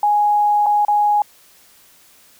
sine tone with dropouts, 830.6 Hz, G#5, in tune, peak -12 dBFS, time 0.03-1.22 s, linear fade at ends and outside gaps 2 ms, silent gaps 0.661-0.665 / 0.85-0.882 s, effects white hiss -50 dBFS RMS until 2.39 s

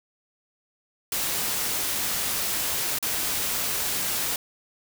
white noise with dropouts, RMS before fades -27 dBFS, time 1.12-4.36 s, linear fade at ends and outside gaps 2 ms, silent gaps 2.987-3.026 s, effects none

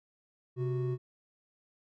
triangle tone pair together, 130.11 / 368 Hz, C3 / F#4, -9 / -9 cents, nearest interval octave + tritone, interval 1800 cents, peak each -29 / -33 dBFS, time 0.56-0.98 s, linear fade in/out 50 ms, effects none

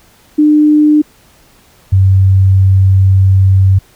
sine tone pair in turn, 301 / 95.72 Hz, D4 / G2, +43 / -41 cents, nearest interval octave + minor sixth, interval 1984 cents, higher first, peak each -4 dBFS, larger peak neither, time 0.38-1.02 / 1.92-3.79 s, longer second, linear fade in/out 10 ms, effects pink hiss -46 dBFS RMS until 3.95 s

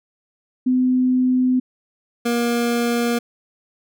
sine / 25% pulse tone pair in turn, 254.2 / 237.1 Hz, C4 / A#3, -50 / +30 cents, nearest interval minor second, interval 120 cents, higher first, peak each -14 dBFS, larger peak neither, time 0.66-1.6 / 2.25-3.19 s, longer neither, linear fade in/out 10 ms, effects none

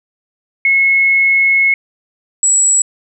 sine tone pair in turn, 2180 / 7769 Hz, C#7 / B8, -29 / -29 cents, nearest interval octave + minor seventh, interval 2200 cents, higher second, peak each -8 dBFS, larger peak neither, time 0.65-1.74 / 2.43-2.82 s, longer first, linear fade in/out 2 ms, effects none

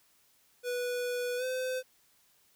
square tone with pitch glide, 491.1 to 512.5 Hz, B4 to C5, -10 to -36 cents, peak -32 dBFS, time 0.63-1.83 s, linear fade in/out 50 ms, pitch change +74 cents, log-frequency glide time 1.37-1.44 s, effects white hiss -67 dBFS RMS until 2.55 s

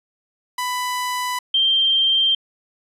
sawtooth / sine tone pair in turn, 995 / 3159 Hz, B5 / G7, +13 / +13 cents, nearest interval octave + minor sixth, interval 2000 cents, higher second, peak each -18 / -14 dBFS, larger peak second, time 0.58-1.39 / 1.54-2.35 s, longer neither, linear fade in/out 5 ms, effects resampled to 32000 Hz

